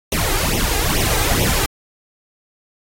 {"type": "noise with flanger", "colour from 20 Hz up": "pink", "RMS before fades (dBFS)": -18, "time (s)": [0.12, 1.66], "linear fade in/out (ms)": 2, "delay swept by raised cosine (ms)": [0.32, 2.52], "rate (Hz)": 2.3, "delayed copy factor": 0.85, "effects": ["AAC 48 kbps"]}